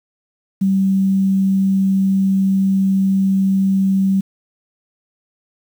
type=tone with quantisation; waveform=sine; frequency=193 Hz; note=G3; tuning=27 cents flat; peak=-12 dBFS; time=0.61-4.21 s; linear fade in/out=10 ms; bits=7; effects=none